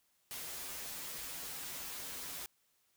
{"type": "noise with comb filter", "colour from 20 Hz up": "white", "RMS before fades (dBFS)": -44, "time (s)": [0.31, 2.46], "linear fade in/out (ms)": 0, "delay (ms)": 9.4, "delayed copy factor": -0.85, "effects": ["white hiss -75 dBFS RMS until 2.96 s"]}